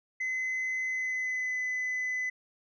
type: tone with pitch glide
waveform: sine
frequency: 2038 to 2011 Hz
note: C7 to B6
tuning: -46 to +31 cents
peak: -27 dBFS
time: 0.2-2.3 s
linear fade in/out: 10 ms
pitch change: -23 cents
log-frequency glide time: 0.86-1.59 s
effects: tanh soft clip ceiling -28 dBFS